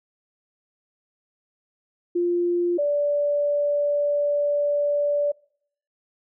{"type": "tone pair in turn", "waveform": "sine", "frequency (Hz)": [349.2, 581], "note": ["F4", "D5"], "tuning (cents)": [0, -19], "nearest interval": "major sixth", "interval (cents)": 881, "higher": "second", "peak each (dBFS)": -19, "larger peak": "neither", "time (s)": [[2.15, 2.78], [2.78, 5.32]], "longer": "second", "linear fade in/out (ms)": 10, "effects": ["noise-tail reverb RT60 0.6 s tail -23 dB re dry"]}